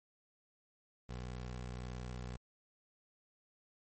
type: tone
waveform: 20% pulse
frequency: 61.74 Hz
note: B1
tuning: in tune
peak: -37 dBFS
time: 1.09-2.37 s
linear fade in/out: 5 ms
effects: MP3 32 kbps